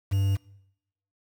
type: tone with quantisation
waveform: triangle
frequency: 98 Hz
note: G2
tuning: in tune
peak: -19 dBFS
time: 0.11-0.37 s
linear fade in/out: 20 ms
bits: 7
effects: noise-tail reverb RT60 0.8 s tail -22 dB re dry